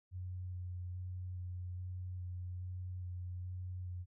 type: tone with vibrato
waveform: sine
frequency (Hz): 90.5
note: F#2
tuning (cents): -38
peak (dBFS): -40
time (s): 0.11-4.06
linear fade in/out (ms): 50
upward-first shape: square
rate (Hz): 1.2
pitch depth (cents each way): 12
effects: none